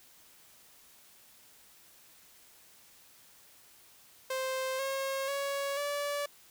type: tone with pitch steps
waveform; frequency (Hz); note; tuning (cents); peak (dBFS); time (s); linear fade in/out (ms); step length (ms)
sawtooth; 523.3 / 540.5 / 558.3 / 576.6; C5 / C#5 / C#5 / D5; 0 / -44 / +12 / -32; -28; 4.3-6.26; 5; 490
effects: white hiss -59 dBFS RMS until 6.5 s